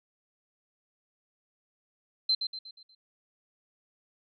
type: tone with echo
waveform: sine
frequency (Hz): 4102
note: C8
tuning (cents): -35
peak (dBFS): -22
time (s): 2.29-2.35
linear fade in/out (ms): 5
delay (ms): 120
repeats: 5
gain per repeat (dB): -7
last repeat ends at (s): 2.95
effects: none